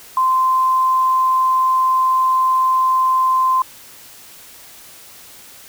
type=tone; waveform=sine; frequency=1038 Hz; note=C6; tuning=14 cents flat; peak=-12 dBFS; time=0.17-3.62 s; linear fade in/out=2 ms; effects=white hiss -41 dBFS RMS until 5.68 s